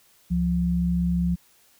sine tone pair together, 69.3 / 174.85 Hz, C#2 / F3, 0 / +2 cents, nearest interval octave + major third, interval 1602 cents, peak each -27 / -21 dBFS, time 0.3-1.36 s, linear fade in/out 20 ms, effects white hiss -59 dBFS RMS until 1.79 s

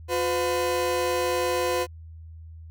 30% pulse tone pair together, 357.8 / 506 Hz, F4 / B4, +42 / +42 cents, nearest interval tritone, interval 600 cents, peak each -25 / -22 dBFS, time 0.08-1.87 s, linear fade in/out 50 ms, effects added 81 Hz sine -40 dBFS peak until 2.7 s

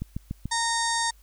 click train, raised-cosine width 5 ms, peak -18 dBFS, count 4, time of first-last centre 0.02-0.456 s, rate 6.88 Hz
harmonic tone, 924 Hz, A#5, 16 cents flat, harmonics 1 / 2 / 4 / 5 / 6 / 7 / 8 / 9 / 10, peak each -27 / -30 / -33 / -34 / -35 / -35 / -36 / -37 / -37 dBFS, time 0.51-1.11 s, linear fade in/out 10 ms
effects added 50 Hz sine -52 dBFS peak until 1.22 s + white hiss -62 dBFS RMS until 1.22 s

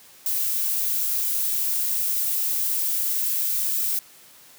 violet noise, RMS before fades -24 dBFS, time 0.26-3.99 s, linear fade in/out 2 ms, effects white hiss -50 dBFS RMS until 4.58 s + high-pass 80 Hz 12 dB/octave

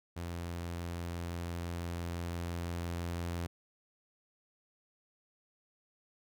sawtooth tone with level ramp, 85.9 Hz, F2, 28 cents flat, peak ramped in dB -34 to -31 dBFS, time 0.16-3.47 s, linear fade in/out 10 ms, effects none

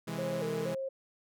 sawtooth chord, C augmented, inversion none, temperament equal, 130.81 / 164.81 / 207.7 Hz, C3 / E3 / G#3, 0 / 0 / 0 cents, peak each -39 / -34 / -36 dBFS, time 0.07-0.75 s, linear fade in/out 10 ms
sine tone with vibrato, 493.9 Hz, B4, in tune, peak -33 dBFS, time 0.18-0.89 s, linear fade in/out 10 ms, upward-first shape square, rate 2.1 Hz, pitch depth 140 cents each way
effects none

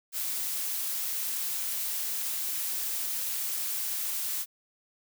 blue noise, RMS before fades -32 dBFS, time 0.12-4.46 s, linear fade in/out 50 ms, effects none

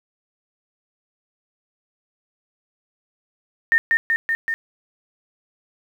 sine tone with echo, 1823 Hz, A#6, 39 cents flat, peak -12 dBFS, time 3.72-3.78 s, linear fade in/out 0 ms, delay 190 ms, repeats 4, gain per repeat -2 dB, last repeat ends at 4.54 s, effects 8-bit

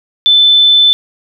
sine tone, 3520 Hz, A7, in tune, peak -4 dBFS, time 0.26-0.93 s, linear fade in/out 0 ms, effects none

